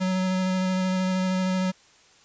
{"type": "tone with vibrato", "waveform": "square", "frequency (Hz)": 186.1, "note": "F#3", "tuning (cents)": 10, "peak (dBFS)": -23, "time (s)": [0, 1.72], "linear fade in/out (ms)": 20, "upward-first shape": "square", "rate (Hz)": 13, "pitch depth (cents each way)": 10, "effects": ["white hiss -56 dBFS RMS until 2.24 s", "resampled to 16000 Hz"]}